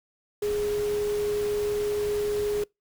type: tone in noise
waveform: sine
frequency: 415.3 Hz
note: G#4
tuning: in tune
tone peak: -24 dBFS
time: 0.42-2.64 s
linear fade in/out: 5 ms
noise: pink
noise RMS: -39 dBFS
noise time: 0.42-2.64 s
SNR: +12 dB
effects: noise-tail reverb RT60 0.2 s tail -26 dB re dry